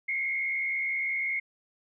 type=tone with frequency modulation; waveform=sine; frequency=2152 Hz; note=C7; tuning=48 cents sharp; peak=-27 dBFS; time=0.08-1.4 s; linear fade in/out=10 ms; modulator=70.3 Hz; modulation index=1; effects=none